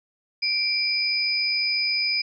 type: tone pair together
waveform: sine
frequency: 2349 / 4977 Hz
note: D7 / D#8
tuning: 0 / 0 cents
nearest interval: octave + minor second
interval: 1300 cents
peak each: -25 / -23 dBFS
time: 0.42-2.22 s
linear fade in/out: 10 ms
effects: none